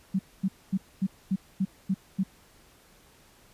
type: tone bursts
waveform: sine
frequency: 191.1 Hz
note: G3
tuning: 44 cents flat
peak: -22 dBFS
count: 8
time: 0.14-2.236 s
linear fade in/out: 10 ms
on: 52 ms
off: 240 ms
effects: pink hiss -58 dBFS RMS until 3.53 s + resampled to 32000 Hz